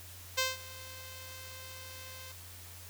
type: tone with ADSR envelope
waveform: 5% pulse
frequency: 520 Hz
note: C5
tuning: 11 cents flat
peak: -15 dBFS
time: 0.37-2.32 s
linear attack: 15 ms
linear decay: 180 ms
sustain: -21 dB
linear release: 4 ms
effects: added 89 Hz sine -51 dBFS peak until 2.89 s + white hiss -51 dBFS RMS until 2.89 s